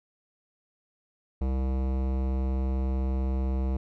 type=tone with hard clipping; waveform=sine; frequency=65.41 Hz; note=C2; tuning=in tune; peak=-27 dBFS; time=1.41-3.77 s; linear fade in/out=5 ms; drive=18 dB; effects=none